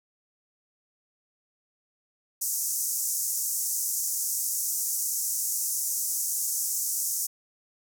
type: band-pass noise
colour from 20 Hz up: pink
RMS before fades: -29 dBFS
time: 2.41-7.27 s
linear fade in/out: 10 ms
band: 5900 to 16000 Hz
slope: 48 dB/octave
effects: none